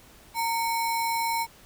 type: tone with sample-and-hold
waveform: sine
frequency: 920 Hz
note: A#5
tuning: 23 cents flat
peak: -24 dBFS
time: 0.34-1.47 s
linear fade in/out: 50 ms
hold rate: 3150 Hz
effects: pink hiss -53 dBFS RMS until 1.65 s